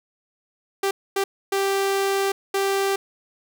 sawtooth tone bursts at uneven times, 392.2 Hz, G4, 1 cent sharp, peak -16 dBFS, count 4, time 0.83-0.91 / 1.16-1.24 / 1.52-2.32 / 2.54-2.96 s, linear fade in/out 5 ms, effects none

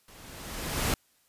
pink noise with level ramp, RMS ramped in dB -52 to -26 dBFS, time 0.08-0.94 s, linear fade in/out 2 ms, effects white hiss -67 dBFS RMS until 1.28 s + resampled to 32000 Hz

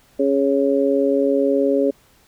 harmonic tone, 138.59 Hz, C#3, in tune, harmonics 2 / 3 / 4, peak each -19 / -19 / -19 dBFS, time 0.19-1.91 s, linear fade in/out 10 ms, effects pink hiss -55 dBFS RMS until 2.27 s

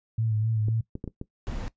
sine tone with vibrato, 110 Hz, A2, in tune, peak -23 dBFS, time 0.18-0.81 s, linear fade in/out 5 ms, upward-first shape sine, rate 3.9 Hz, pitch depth 45 cents each way
clicks, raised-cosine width 3 ms, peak -21 dBFS, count 5, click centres 0.684 / 0.954 / 1.041 / 1.077 / 1.214 s
brown noise, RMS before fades -32 dBFS, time 1.47-1.68 s, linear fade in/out 0 ms
effects noise-tail reverb RT60 0.1 s tail -18 dB re dry + resampled to 16000 Hz

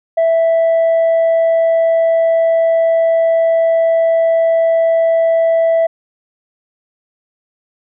sine tone, 659 Hz, E5, 1 cent flat, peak -7 dBFS, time 0.17-5.87 s, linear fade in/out 10 ms, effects tanh soft clip ceiling -8 dBFS

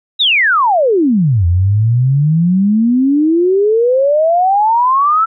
sine exponential two-way sweep, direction down then up, 3951 to 84 to 1345 Hz, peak -8 dBFS, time 0.19-5.26 s, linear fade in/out 20 ms, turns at 1.46 s, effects none

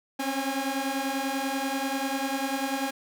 sawtooth tone cluster, 265.4 / 275.6 / 817 Hz, C4 / C#4 / G#5, +25 / -10 / -29 cents, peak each -28 dBFS, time 0.19-2.91 s, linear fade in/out 10 ms, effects none

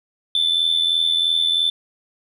sine tone with amplitude modulation, 3520 Hz, A7, in tune, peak -11 dBFS, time 0.35-1.7 s, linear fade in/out 2 ms, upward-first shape sine, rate 83 Hz, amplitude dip 70%, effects tanh soft clip ceiling -12 dBFS

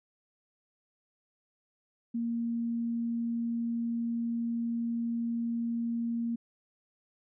sine tone, 233.1 Hz, A#3, in tune, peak -29 dBFS, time 2.14-6.36 s, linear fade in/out 10 ms, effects none

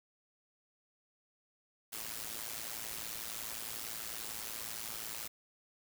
white noise with amplitude modulation, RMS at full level -39 dBFS, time 1.92-5.28 s, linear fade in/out 10 ms, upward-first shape sine, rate 111 Hz, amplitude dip 75%, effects none

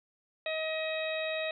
harmonic tone with a mistuned harmonic, 633 Hz, D#5, 30 cents sharp, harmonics 1 / 2 / 3 / 4 / 5 / 6, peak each -33 / -47 / -40 / -38 / -50 / -40 dBFS, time 0.46-1.51 s, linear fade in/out 2 ms, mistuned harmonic 5, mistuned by +25 cents, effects none

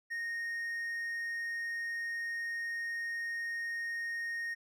triangle tone, 1856 Hz, A#6, 8 cents flat, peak -33 dBFS, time 0.1-4.55 s, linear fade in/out 20 ms, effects none

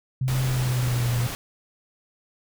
sine tone with pitch glide, 130 to 120.6 Hz, C3 to B2, -11 to -41 cents, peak -21 dBFS, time 0.21-1.27 s, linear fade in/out 5 ms, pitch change -130 cents, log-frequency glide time 0.41-1.1 s
pink noise, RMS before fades -32 dBFS, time 0.28-1.35 s, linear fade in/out 0 ms
effects none

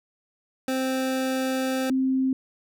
25% pulse / sine tone pair in turn, 261.6 / 262.7 Hz, C4 / C4, 0 / +7 cents, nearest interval unison, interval 7 cents, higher second, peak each -20 dBFS, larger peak neither, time 0.68-1.9 / 1.9-2.33 s, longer first, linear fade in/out 2 ms, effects none

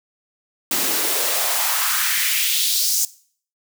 white noise with high-pass filter sweep, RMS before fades -20 dBFS, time 0.71-3.05 s, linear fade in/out 2 ms, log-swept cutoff 220 to 6400 Hz, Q 2.2, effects noise-tail reverb RT60 0.5 s tail -19 dB re dry

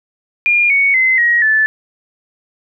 sine tone with pitch steps, 2414 / 2226 / 2054 / 1894 / 1746.9 Hz, D7 / C#7 / C7 / A#6 / A6, +47 / +7 / -33 / +27 / -13 cents, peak -9 dBFS, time 0.46-1.66 s, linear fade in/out 0 ms, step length 240 ms, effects none

